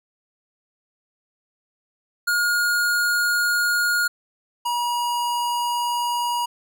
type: tone pair in turn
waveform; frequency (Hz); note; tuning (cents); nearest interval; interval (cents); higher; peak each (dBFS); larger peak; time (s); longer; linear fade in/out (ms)
square; 1430 / 959.4; F6 / A#5; +41 / +50; perfect fifth; 691; first; -19 / -22; first; 2.27-4.08 / 4.65-6.46; neither; 10
effects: none